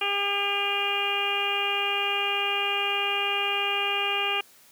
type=harmonic tone; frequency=402.4 Hz; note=G4; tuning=45 cents sharp; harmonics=1 / 2 / 3 / 4 / 5 / 6 / 7 / 8; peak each=-34 / -32 / -33 / -37 / -40 / -29 / -28 / -39 dBFS; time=0.01-4.41 s; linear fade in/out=5 ms; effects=white hiss -55 dBFS RMS until 4.71 s + high-pass 100 Hz 12 dB/octave